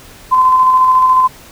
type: tone with tremolo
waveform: sine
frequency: 1028 Hz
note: C6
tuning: 31 cents flat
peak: -5 dBFS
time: 0.31-1.28 s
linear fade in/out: 20 ms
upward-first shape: square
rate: 14 Hz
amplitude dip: 25%
effects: pink hiss -38 dBFS RMS until 1.51 s